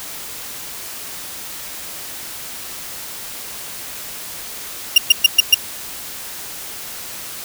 35% pulse tone bursts, 2807 Hz, F7, 8 cents sharp, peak -3 dBFS, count 5, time 4.96-5.545 s, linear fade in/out 5 ms, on 21 ms, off 120 ms, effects white hiss -31 dBFS RMS until 7.44 s

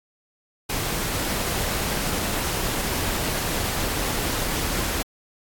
pink noise, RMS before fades -26 dBFS, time 0.69-5.03 s, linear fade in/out 10 ms, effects AAC 64 kbps

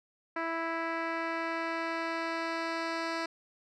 10% pulse tone with low-pass filter sweep, 329.6 Hz, E4, in tune, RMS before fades -34 dBFS, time 0.36-3.26 s, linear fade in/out 5 ms, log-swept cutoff 2000 to 4600 Hz, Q 1.2, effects none

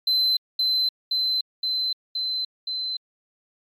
sine tone with echo, 4062 Hz, B7, 48 cents sharp, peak -15 dBFS, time 0.07-0.37 s, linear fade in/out 5 ms, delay 520 ms, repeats 5, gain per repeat -2 dB, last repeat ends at 2.97 s, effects tanh soft clip ceiling -17 dBFS + MP3 64 kbps

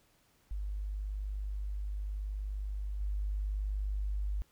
sine tone with level steps, 50.4 Hz, G1, 49 cents sharp, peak -34 / -31 dBFS, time 0.51-4.42 s, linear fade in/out 0 ms, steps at 3 s, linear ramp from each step 10 ms, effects pink hiss -69 dBFS RMS until 4.51 s

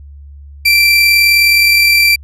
30% pulse tone with amplitude modulation, 2349 Hz, D7, in tune, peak -3 dBFS, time 0.65-2.16 s, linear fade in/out 10 ms, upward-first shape sine, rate 39.3 Hz, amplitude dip 25%, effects added 71 Hz sine -31 dBFS peak until 2.23 s + resampled to 32000 Hz

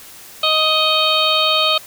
harmonic tone, 625 Hz, D#5, 8 cents sharp, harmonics 1 / 2 / 4 / 5 / 6 / 7, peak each -21 / -19 / -22 / -19 / -19 / -22 dBFS, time 0.43-1.78 s, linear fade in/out 5 ms, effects white hiss -39 dBFS RMS until 1.86 s

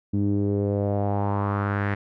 sawtooth tone with low-pass filter sweep, 101 Hz, G#2, 48 cents flat, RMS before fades -24 dBFS, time 0.13-1.95 s, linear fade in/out 10 ms, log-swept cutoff 260 to 1900 Hz, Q 3.4, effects none

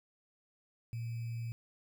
sine tone with sample-and-hold, 116.3 Hz, A#2, 4 cents flat, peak -36 dBFS, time 0.93-1.52 s, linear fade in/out 0 ms, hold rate 2450 Hz, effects none

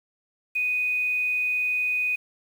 sine tone with quantisation, 2489 Hz, D#7, in tune, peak -22 dBFS, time 0.55-2.16 s, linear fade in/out 10 ms, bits 8, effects none

